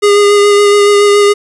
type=tone with vibrato; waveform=square; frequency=408.8 Hz; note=G#4; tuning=27 cents flat; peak=-5 dBFS; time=0.02-1.34 s; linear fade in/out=20 ms; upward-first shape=sine; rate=7.1 Hz; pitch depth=16 cents each way; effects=resampled to 24000 Hz + 7-bit